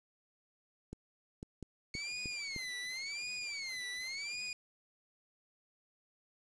clicks, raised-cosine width 3 ms, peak -31 dBFS, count 6, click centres 0.93 / 1.429 / 1.627 / 1.952 / 2.258 / 2.563 s
25% pulse tone with vibrato, 2204 Hz, C#7, 11 cents flat, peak -35 dBFS, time 1.94-4.53 s, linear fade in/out 2 ms, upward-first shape sine, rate 0.9 Hz, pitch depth 200 cents each way
effects resampled to 22050 Hz + 9-bit

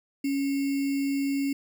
sine tone with sample-and-hold, 277.2 Hz, C#4, in tune, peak -24 dBFS, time 0.24-1.53 s, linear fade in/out 5 ms, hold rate 2450 Hz, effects none

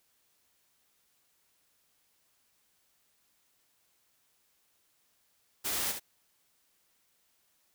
white noise with echo, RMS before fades -33 dBFS, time 5.64-5.93 s, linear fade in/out 20 ms, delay 69 ms, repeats 1, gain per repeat -7 dB, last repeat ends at 5.999 s, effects white hiss -72 dBFS RMS until 7.74 s

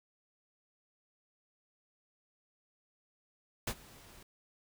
pink noise with ADSR envelope, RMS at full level -33 dBFS, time 3.67-4.23 s, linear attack 6 ms, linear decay 62 ms, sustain -23 dB, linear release 4 ms, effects none

